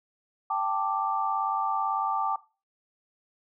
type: chord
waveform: sine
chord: G suspended second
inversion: none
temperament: just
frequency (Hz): 784 / 882 / 1176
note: G5 / A5 / D6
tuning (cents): 0 / +4 / +2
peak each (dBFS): -30 / -30 / -29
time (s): 0.5-2.36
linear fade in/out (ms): 5
effects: noise-tail reverb RT60 0.3 s tail -17 dB re dry